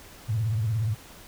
sine tone with vibrato, 110 Hz, A2, in tune, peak -23 dBFS, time 0.28-0.95 s, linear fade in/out 20 ms, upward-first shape triangle, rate 17 Hz, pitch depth 180 cents each way, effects pink hiss -48 dBFS RMS until 1.27 s

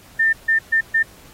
sine tone bursts at uneven times, 1798 Hz, A6, 37 cents sharp, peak -13 dBFS, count 4, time 0.19-0.33 / 0.48-0.59 / 0.72-0.81 / 0.94-1.03 s, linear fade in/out 10 ms, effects pink hiss -47 dBFS RMS until 1.33 s + AAC 48 kbps

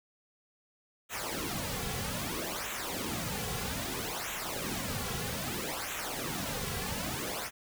pink noise with flanger, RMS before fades -36 dBFS, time 1.09-7.51 s, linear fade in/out 50 ms, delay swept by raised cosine 0.2 to 3.3 ms, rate 0.62 Hz, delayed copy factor -0.75, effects none

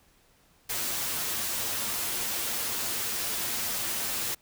white noise with comb filter, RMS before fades -31 dBFS, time 0.69-4.35 s, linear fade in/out 10 ms, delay 8.6 ms, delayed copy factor +0.5, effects pink hiss -63 dBFS RMS until 4.41 s

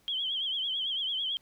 sine tone with vibrato, 3190 Hz, G7, 30 cents sharp, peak -29 dBFS, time 0.08-1.37 s, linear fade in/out 0 ms, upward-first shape triangle, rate 9 Hz, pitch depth 110 cents each way, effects pink hiss -66 dBFS RMS until 1.41 s

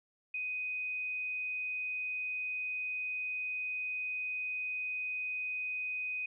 sine tone, 2500 Hz, D#7, 8 cents sharp, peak -34 dBFS, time 0.34-6.26 s, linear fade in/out 5 ms, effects none

